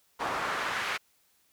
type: noise with band-pass filter sweep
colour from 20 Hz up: pink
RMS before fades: -32 dBFS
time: 0.19-0.98 s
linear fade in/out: 20 ms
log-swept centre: 970 to 1900 Hz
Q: 1.4
effects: white hiss -68 dBFS RMS until 1.52 s